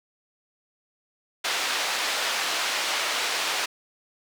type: band-pass noise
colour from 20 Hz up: white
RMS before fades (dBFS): -27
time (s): 1.44-3.66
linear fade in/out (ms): 10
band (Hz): 530 to 4200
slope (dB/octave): 12
effects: none